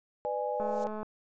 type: chord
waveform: sine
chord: G# diminished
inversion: first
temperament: just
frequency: 498.4 / 598 / 830.6 Hz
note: B4 / D5 / G#5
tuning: +16 / +31 / 0 cents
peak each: -34 dBFS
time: 0.25-0.87 s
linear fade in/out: 0 ms
type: noise with exponential growth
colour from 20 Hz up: violet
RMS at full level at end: -42 dBFS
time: 0.46-0.84 s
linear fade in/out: 0 ms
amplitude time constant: 81 ms
type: click train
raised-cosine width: 1 ms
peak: -26 dBFS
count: 93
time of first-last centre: 0.6-1.03 s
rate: 214 Hz
effects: resampled to 16000 Hz